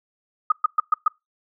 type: tone bursts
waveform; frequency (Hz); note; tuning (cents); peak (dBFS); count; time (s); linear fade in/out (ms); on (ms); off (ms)
sine; 1244; D#6; -1; -13; 5; 0.5-1.08; 5; 20; 120
effects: noise-tail reverb RT60 0.2 s tail -25 dB re dry